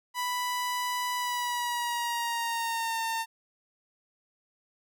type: tone with pitch glide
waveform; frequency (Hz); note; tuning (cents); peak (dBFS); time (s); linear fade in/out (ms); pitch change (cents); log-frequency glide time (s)
sawtooth; 989 to 906.9; B5 to A#5; +2 to -48; -25; 0.14-3.26; 50; -150; 1.15-3
effects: none

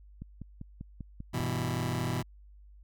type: click train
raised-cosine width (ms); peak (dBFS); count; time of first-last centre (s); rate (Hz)
5; -28; 7; 0.22-1.401; 5.08
type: chord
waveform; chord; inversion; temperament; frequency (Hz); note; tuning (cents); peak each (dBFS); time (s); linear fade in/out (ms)
sawtooth; E minor; first; just; 98.89 / 123.61 / 164.81; G2 / B2 / E3; +16 / +2 / 0; -33 / -28 / -31; 1.33-2.23; 20
effects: added 50 Hz sine -51 dBFS peak until 2.83 s

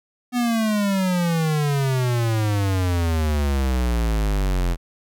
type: exponential sweep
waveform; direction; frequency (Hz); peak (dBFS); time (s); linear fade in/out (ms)
square; down; 249.3 to 42.24; -19; 0.32-4.77; 50
effects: none

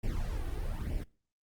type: noise with flanger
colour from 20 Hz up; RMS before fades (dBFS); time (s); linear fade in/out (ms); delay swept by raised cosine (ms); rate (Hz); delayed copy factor
brown; -34; 0.03-1.04; 10; 0.38 to 2.68; 1.1; +0.8
effects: noise-tail reverb RT60 0.4 s tail -23 dB re dry + Opus 48 kbps

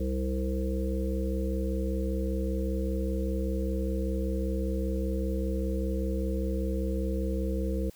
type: harmonic tone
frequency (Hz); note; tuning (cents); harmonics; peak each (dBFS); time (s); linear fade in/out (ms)
65.1; C2; -8; 1 / 3 / 5 / 7 / 8; -29 / -34 / -36 / -37 / -38; 0-7.9; 5
effects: white hiss -58 dBFS RMS until 7.95 s

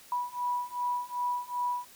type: beating tone pair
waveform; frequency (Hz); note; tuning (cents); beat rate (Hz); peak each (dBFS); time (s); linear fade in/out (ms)
sine; 978 / 980.6; B5 / B5; -17 / -13; 2.6; -33 / -32; 0.12-1.85; 2
effects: white hiss -54 dBFS RMS until 1.95 s

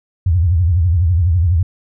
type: tone with vibrato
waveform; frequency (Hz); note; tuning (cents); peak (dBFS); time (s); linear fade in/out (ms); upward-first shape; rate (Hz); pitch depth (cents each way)
sine; 86.2; F2; -22; -10; 0.26-1.63; 5; triangle; 12; 220
effects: none

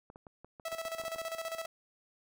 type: clicks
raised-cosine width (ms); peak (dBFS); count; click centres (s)
1; -36; 12; 0.101 / 0.159 / 0.268 / 0.446 / 0.598 / 0.727 / 0.854 / 0.999 / 1.037 / 1.081 / 1.16 / 1.217
type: tone with tremolo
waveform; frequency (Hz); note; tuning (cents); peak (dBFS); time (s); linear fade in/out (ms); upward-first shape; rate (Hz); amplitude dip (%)
sawtooth; 655; E5; -11; -31; 0.65-1.66; 5; square; 15; 65
effects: none

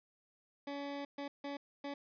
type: tone bursts at uneven times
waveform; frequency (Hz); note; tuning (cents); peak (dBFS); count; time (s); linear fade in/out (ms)
20% pulse; 283.1; C#4; +37; -35; 4; 0.67-1.05 / 1.18-1.28 / 1.44-1.57 / 1.84-1.94; 5
effects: resampled to 11025 Hz

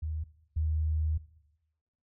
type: tone pair in turn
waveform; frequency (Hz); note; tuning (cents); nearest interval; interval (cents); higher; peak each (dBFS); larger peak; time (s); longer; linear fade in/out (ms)
sine; 78 / 78; D#2 / D#2; +5 / +5; unison; 0; neither; -31 / -26; second; 0.02-0.24 / 0.56-1.18; second; 10
effects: noise-tail reverb RT60 0.9 s tail -17 dB re dry

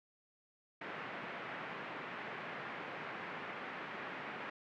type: band-pass noise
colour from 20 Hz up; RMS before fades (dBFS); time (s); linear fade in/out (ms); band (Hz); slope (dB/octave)
white; -45; 0.81-4.5; 5; 140 to 2200; 24
effects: none

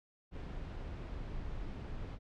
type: noise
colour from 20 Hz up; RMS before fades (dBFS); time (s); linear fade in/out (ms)
brown; -42; 0.31-2.19; 50
effects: low-pass 4000 Hz 12 dB/octave

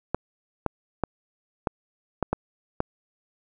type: clicks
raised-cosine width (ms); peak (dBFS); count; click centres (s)
1; -9; 7; 0.146 / 0.663 / 1.037 / 1.672 / 2.227 / 2.33 / 2.804
effects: none

